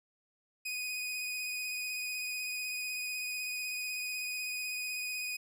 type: tone with vibrato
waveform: sawtooth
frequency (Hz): 2489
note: D#7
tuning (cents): 0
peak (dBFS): -32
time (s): 0.65-5.37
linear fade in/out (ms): 10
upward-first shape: sine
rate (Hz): 16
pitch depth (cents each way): 18
effects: none